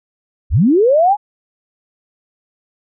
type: linear sweep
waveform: sine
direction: up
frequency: 40.95 to 854 Hz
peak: -8 dBFS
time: 0.5-1.17 s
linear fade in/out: 50 ms
effects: none